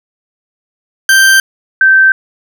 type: tone pair in turn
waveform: 40% pulse / sine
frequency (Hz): 1568 / 1553.6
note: G6 / G6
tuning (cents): 0 / -16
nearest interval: unison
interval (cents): 16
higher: first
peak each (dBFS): -3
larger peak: neither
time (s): 1.09-1.4 / 1.81-2.12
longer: neither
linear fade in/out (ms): 2
effects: none